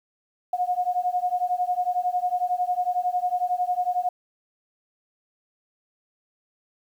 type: beating tone pair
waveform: sine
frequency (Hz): 716 / 727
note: F5 / F#5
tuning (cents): +43 / -31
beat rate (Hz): 11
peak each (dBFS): -25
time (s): 0.53-4.09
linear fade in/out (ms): 5
effects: 9-bit